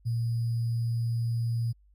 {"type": "tone with sample-and-hold", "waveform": "sine", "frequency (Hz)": 116.54, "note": "A#2", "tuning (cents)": 0, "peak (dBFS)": -25, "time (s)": [0.05, 1.73], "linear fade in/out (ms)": 20, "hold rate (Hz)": 4900, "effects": ["added 50 Hz sine -57 dBFS peak until 1.94 s", "MP3 64 kbps"]}